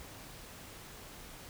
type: silence
effects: pink hiss -50 dBFS RMS until 1.49 s